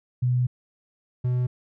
sine / triangle tone pair in turn, 124.6 / 124.6 Hz, B2 / B2, +16 / +16 cents, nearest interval unison, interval 0 cents, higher neither, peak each -19 dBFS, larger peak neither, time 0.22-0.47 / 1.24-1.47 s, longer first, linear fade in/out 10 ms, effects none

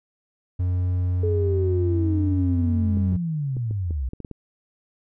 triangle tone, 90.2 Hz, F#2, 44 cents flat, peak -18 dBFS, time 0.59-3.17 s, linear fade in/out 10 ms
sine linear sweep, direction down, 431.2 to 58.27 Hz, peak -23 dBFS, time 1.23-4.09 s, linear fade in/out 5 ms
clicks, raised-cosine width 3 ms, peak -22 dBFS, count 9, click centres 2.972 / 3.126 / 3.568 / 3.71 / 3.908 / 4.134 / 4.203 / 4.248 / 4.313 s
effects none

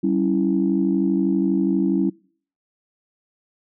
sine chord, C# diminished, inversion second, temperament equal with one note detuned, 193.08 / 277.2 / 329.6 Hz, G3 / C#4 / E4, -26 / 0 / 0 cents, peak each -21 dBFS, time 0.03-2.1 s, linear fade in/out 10 ms, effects noise-tail reverb RT60 0.5 s tail -25 dB re dry + tanh soft clip ceiling -8 dBFS

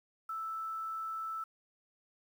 sine tone with quantisation, 1318.5 Hz, E6, in tune, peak -36 dBFS, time 0.29-1.44 s, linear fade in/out 5 ms, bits 10, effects none

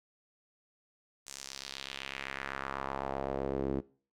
sawtooth tone with band-pass filter sweep, 67.9 Hz, C#2, 35 cents flat, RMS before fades -38 dBFS, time 1.26-3.81 s, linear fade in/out 20 ms, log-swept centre 7400 to 320 Hz, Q 1.9, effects noise-tail reverb RT60 0.4 s tail -20 dB re dry

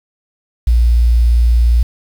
sine tone with quantisation, 58.7 Hz, A#1, 13 cents sharp, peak -7 dBFS, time 0.67-1.83 s, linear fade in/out 5 ms, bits 6, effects none

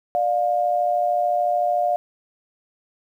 sine tone pair together, 594.5 / 708 Hz, D5 / F5, +21 / +23 cents, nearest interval minor third, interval 302 cents, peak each -23 / -19 dBFS, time 0.15-1.96 s, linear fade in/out 0 ms, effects 9-bit

